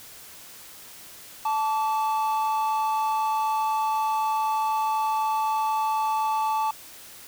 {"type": "tone pair together", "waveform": "triangle", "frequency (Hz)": [876, 1152.8], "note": ["A5", "D6"], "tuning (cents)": [-8, -33], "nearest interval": "perfect fourth", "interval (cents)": 475, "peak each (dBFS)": [-21, -28], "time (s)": [1.45, 6.71], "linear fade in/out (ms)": 5, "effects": ["white hiss -45 dBFS RMS until 7.27 s"]}